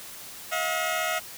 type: tone pair together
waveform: 15% pulse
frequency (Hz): 641 / 715.9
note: E5 / F5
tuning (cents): -49 / +43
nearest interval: major second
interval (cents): 192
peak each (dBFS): -22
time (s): 0.51-1.2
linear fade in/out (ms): 20
effects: white hiss -42 dBFS RMS until 1.37 s